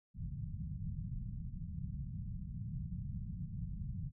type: low-pass noise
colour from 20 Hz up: white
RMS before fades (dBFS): -42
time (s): 0.14-4.12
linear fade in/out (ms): 50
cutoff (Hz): 180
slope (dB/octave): 48
effects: none